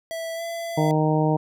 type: tone with pitch glide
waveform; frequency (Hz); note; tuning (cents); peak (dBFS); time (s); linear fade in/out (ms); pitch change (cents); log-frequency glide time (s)
square; 658 to 672.6; E5 to E5; -3 to +35; -29; 0.11-0.91; 0; +38; 0.34-0.43
type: harmonic tone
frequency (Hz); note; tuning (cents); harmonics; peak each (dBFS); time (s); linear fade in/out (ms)
154.9; D#3; -7; 1 / 2 / 3 / 4 / 5 / 6; -21 / -24 / -26 / -27 / -28 / -29; 0.77-1.37; 10
effects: none